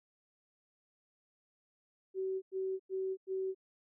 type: tone bursts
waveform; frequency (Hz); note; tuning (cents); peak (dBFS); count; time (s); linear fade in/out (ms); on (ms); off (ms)
sine; 380; F#4; +46; -33; 4; 2.14-3.548; 50; 280; 96
effects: none